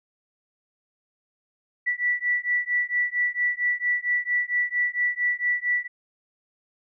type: beating tone pair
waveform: sine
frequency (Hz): 1957 / 1961.4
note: B6 / B6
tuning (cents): -16 / -12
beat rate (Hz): 4.4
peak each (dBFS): -25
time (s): 1.86-5.88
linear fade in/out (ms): 20
effects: none